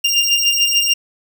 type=beating tone pair; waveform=25% pulse; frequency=2794 / 2800.8 Hz; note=F7 / F7; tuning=0 / +4 cents; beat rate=6.8 Hz; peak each=-12 dBFS; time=0.04-0.94 s; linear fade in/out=10 ms; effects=none